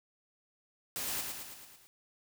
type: noise with echo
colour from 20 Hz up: white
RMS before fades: -37 dBFS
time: 0.96-1.21 s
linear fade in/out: 0 ms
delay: 110 ms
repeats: 6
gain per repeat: -4 dB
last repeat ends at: 1.87 s
effects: none